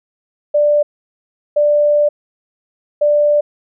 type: tone bursts at uneven times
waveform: sine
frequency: 590 Hz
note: D5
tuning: 8 cents sharp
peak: -9 dBFS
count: 3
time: 0.54-0.83 / 1.56-2.09 / 3.01-3.41 s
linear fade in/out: 10 ms
effects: none